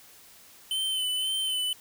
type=tone with vibrato; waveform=square; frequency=3052 Hz; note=G7; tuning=47 cents flat; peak=-27 dBFS; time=0.71-1.73 s; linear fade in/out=2 ms; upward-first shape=sine; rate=1.9 Hz; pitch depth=33 cents each way; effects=white hiss -53 dBFS RMS until 1.8 s